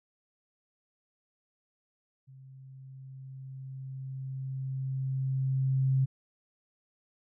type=tone with level ramp; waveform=sine; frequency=132.9 Hz; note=C3; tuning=27 cents sharp; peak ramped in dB=-49 to -22 dBFS; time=2.27-6.06 s; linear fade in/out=20 ms; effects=none